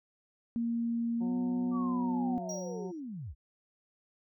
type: tone with pitch glide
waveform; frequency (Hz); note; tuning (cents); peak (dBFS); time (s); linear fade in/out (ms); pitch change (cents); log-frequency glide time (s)
sine; 233.1 to 246.7; A#3 to B3; 0 to -2; -29; 0.56-2.38; 0; +98; 1.2-1.31
type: harmonic tone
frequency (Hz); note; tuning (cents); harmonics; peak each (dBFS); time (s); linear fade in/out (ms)
181.9; F#3; -29; 1 / 2 / 3 / 4 / 5; -39 / -45 / -52 / -50 / -52; 1.2-2.92; 20
type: linear sweep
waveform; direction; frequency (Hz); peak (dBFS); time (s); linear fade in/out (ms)
sine; down; 1176 to 49; -38; 1.71-3.35; 50
type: tone with exponential decay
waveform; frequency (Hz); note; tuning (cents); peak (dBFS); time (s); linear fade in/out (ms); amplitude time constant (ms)
triangle; 5710; F8; +37; -36; 2.49-3; 5; 110
effects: none